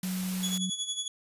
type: tone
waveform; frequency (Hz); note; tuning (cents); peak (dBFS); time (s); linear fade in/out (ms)
sine; 185; F#3; 0; -30; 0.03-0.7; 5
type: noise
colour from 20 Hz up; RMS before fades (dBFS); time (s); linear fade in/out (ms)
white; -39; 0.03-0.58; 2
type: tone with tremolo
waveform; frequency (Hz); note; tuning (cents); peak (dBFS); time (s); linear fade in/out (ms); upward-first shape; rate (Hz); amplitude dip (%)
25% pulse; 3385; G#7; +32; -25; 0.43-1.08; 2; sine; 11; 70
effects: resampled to 32000 Hz